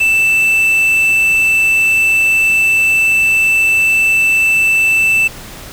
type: tone with quantisation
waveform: triangle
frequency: 2651 Hz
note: E7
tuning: 9 cents sharp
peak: -7 dBFS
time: 0-5.28 s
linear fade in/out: 10 ms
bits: 5
effects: pink hiss -32 dBFS RMS until 5.72 s